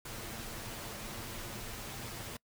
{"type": "noise with comb filter", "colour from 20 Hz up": "pink", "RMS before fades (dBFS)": -43, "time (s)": [0.05, 2.37], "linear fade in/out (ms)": 5, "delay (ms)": 8.8, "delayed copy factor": 0.5, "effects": ["noise-tail reverb RT60 0.1 s tail -25 dB re dry"]}